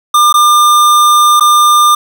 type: tone with dropouts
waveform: square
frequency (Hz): 1200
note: D6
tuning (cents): +37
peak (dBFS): -5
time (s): 0.14-1.95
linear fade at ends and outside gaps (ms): 5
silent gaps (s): 0.327-0.34 / 1.398-1.407
effects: none